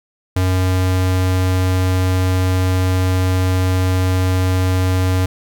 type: tone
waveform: square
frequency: 92.5 Hz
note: F#2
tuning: in tune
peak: -14 dBFS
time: 0.36-5.26 s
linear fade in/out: 5 ms
effects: 9-bit